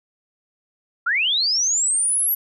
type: linear sweep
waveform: sine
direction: up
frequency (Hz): 1311 to 11840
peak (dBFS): -17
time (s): 1.06-2.35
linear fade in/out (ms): 10
effects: none